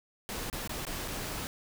pink noise with dropouts, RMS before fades -37 dBFS, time 0.29-1.47 s, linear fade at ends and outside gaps 0 ms, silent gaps 0.499-0.528 / 0.675-0.694 / 0.851-0.868 / 1.077-1.081 s, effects none

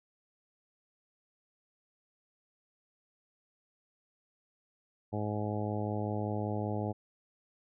harmonic tone, 105.2 Hz, G#2, 23 cents sharp, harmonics 1 / 2 / 3 / 4 / 5 / 6 / 7 / 8, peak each -35 / -38 / -40 / -41 / -42 / -43 / -43 / -44 dBFS, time 5.12-6.93 s, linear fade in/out 20 ms, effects none

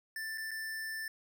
square tone with dropouts, 1770 Hz, A6, 10 cents sharp, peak -38 dBFS, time 0.16-1.08 s, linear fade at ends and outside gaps 2 ms, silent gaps 0.376-0.38 / 0.509-0.514 s, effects none

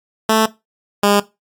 10% pulse tone pair in turn, 220 / 203.6 Hz, A3 / G#3, 0 / -34 cents, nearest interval minor second, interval 134 cents, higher first, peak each -3 dBFS, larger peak neither, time 0.29-0.46 / 1.03-1.2 s, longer neither, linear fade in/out 5 ms, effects noise-tail reverb RT60 0.2 s tail -17 dB re dry + AAC 64 kbps

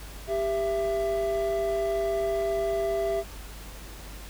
triangle tone pair together, 396 / 666 Hz, G4 / E5, +18 / +18 cents, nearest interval major sixth, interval 900 cents, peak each -26 / -25 dBFS, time 0.27-3.24 s, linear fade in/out 50 ms, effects added 50 Hz sine -41 dBFS peak until 4.29 s + pink hiss -45 dBFS RMS until 4.29 s

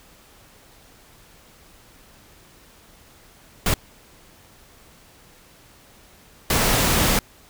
pink noise bursts at uneven times, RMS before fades -19 dBFS, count 2, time 3.66-3.74 / 6.5-7.19 s, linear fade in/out 2 ms, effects pink hiss -51 dBFS RMS until 7.49 s

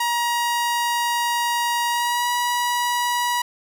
sawtooth tone with pitch glide, 950 to 968.8 Hz, A#5 to B5, +33 to -34 cents, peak -16 dBFS, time 0-3.42 s, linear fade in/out 5 ms, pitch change +33 cents, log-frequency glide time 1.9-2.29 s, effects none

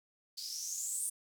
violet noise with band-pass filter sweep, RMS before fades -39 dBFS, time 0.37-1.1 s, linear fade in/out 10 ms, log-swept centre 4600 to 9100 Hz, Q 8.1, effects none

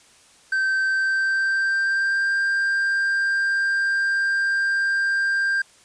triangle tone with pitch glide, 1552 to 1589.2 Hz, G6 to G6, -18 to +23 cents, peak -17 dBFS, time 0.52-5.62 s, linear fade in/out 5 ms, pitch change +41 cents, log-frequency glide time 0.85-2.34 s, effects white hiss -53 dBFS RMS until 5.84 s + resampled to 22050 Hz

